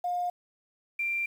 sine tone pair in turn, 711 / 2367 Hz, F5 / D7, +31 / +13 cents, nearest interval octave + major sixth, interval 2082 cents, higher second, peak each -27 dBFS, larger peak neither, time 0.04-0.3 / 0.99-1.26 s, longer second, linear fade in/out 5 ms, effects 9-bit

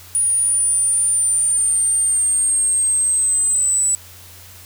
sine linear sweep, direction down, 9640 to 7900 Hz, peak -14 dBFS, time 0.15-3.95 s, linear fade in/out 0 ms, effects added 90 Hz sine -44 dBFS peak until 4.65 s + white hiss -42 dBFS RMS until 4.65 s

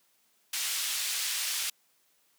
pink band-pass noise, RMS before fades -32 dBFS, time 0.53-1.7 s, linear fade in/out 5 ms, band 2800 to 14000 Hz, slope 12 dB/octave, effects white hiss -69 dBFS RMS until 2.38 s + high-pass 150 Hz 12 dB/octave

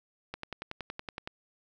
click train, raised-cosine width 0.3 ms, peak -21 dBFS, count 11, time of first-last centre 0.34-1.275 s, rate 10.7 Hz, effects none

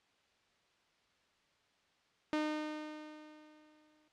sawtooth tone with exponential decay, 305.4 Hz, D#4, 32 cents flat, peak -27 dBFS, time 2.33-4.08 s, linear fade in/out 0 ms, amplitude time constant 380 ms, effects white hiss -72 dBFS RMS until 4.12 s + low-pass 4000 Hz 12 dB/octave

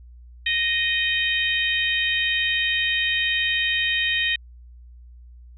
harmonic tone, 621 Hz, D#5, 3 cents flat, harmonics 3 / 4 / 5 / 6, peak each -24 / -25 / -26 / -27 dBFS, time 0.46-4.36 s, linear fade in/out 5 ms, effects added 60 Hz sine -42 dBFS peak until 5.57 s

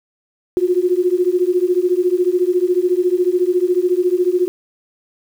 sine beating tone pair, 353.4 / 367.4 Hz, F4 / F#4, +21 / -12 cents, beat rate 14 Hz, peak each -16 dBFS, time 0.57-4.48 s, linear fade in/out 0 ms, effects 7-bit

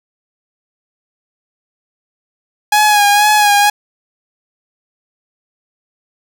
sawtooth tone with vibrato, 830.6 Hz, G#5, in tune, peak -4 dBFS, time 2.72-3.7 s, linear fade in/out 5 ms, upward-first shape sine, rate 2.1 Hz, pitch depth 37 cents each way, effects none

